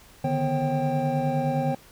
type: tone cluster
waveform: triangle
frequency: 145 / 154.7 / 247.3 / 539 / 784 Hz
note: D3 / D#3 / B3 / C#5 / G5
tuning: -22 / -10 / +3 / -49 / 0 cents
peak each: -27 dBFS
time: 0.24-1.75 s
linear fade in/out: 5 ms
effects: pink hiss -52 dBFS RMS until 1.91 s